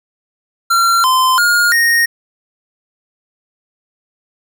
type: tone with pitch steps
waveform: square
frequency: 1369 / 1032 / 1424 / 1859 Hz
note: F6 / C6 / F6 / A#6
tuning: -35 / -24 / +33 / -5 cents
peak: -10 dBFS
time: 0.7-2.06 s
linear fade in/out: 10 ms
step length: 340 ms
effects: none